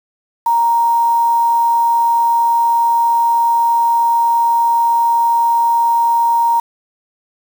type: tone with quantisation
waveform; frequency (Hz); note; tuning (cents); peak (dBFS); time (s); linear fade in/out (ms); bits
sine; 932.3; A#5; 0; -10; 0.46-6.6; 5; 5
effects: none